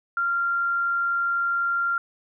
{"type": "tone", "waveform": "sine", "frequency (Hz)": 1386, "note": "F6", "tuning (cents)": -14, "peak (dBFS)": -21, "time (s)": [0.17, 1.98], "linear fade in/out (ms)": 2, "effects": []}